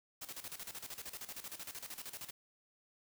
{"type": "noise with tremolo", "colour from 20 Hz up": "white", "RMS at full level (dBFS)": -45, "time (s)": [0.21, 2.31], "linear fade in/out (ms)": 10, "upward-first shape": "square", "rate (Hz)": 13, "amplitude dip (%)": 75, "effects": []}